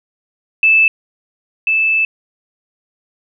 sine tone pair in turn, 2629 / 2629 Hz, E7 / E7, -5 / -5 cents, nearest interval unison, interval 0 cents, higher neither, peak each -7 / -11 dBFS, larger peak first, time 0.63-0.88 / 1.67-2.05 s, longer second, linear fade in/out 2 ms, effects none

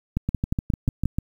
two click trains, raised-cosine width 5 ms, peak -10 / -11 dBFS, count 6 / 7, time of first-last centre 0.17-1.057 / 0.29-1.186 s, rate 5.64 / 6.7 Hz, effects 8-bit

